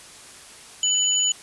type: tone pair together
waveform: sine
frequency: 2988 / 6900 Hz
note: F#7 / A8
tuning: +16 / -35 cents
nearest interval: octave + major second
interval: 1449 cents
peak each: -21 dBFS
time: 0.83-1.32 s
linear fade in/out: 2 ms
effects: white hiss -44 dBFS RMS until 1.42 s + resampled to 24000 Hz